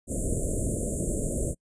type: band-stop noise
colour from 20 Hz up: pink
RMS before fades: -28 dBFS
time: 0.07-1.55 s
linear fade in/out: 50 ms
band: 630 to 7100 Hz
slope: 96 dB/octave
effects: noise-tail reverb RT60 0.1 s tail -26 dB re dry + resampled to 22050 Hz